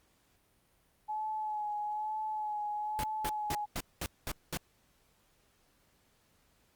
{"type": "tone with vibrato", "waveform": "sine", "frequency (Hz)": 850, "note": "G#5", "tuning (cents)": 40, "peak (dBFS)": -33, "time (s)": [1.08, 3.66], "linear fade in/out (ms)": 20, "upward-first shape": "sine", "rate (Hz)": 1.1, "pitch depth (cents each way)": 29}
{"type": "noise bursts", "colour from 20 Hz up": "pink", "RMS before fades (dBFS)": -36, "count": 7, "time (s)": [2.99, 4.572], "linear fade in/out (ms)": 0, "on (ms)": 46, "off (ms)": 210}
{"effects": ["pink hiss -70 dBFS RMS until 6.75 s", "Opus 48 kbps"]}